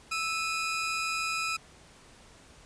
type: tone pair together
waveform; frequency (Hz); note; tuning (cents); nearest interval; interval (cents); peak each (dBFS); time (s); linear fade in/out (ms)
sawtooth; 1317 / 2475; E6 / D#7; -2 / -10; major seventh; 1092; -28 / -29; 0.11-1.57; 10
effects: pink hiss -55 dBFS RMS until 2.65 s + resampled to 22050 Hz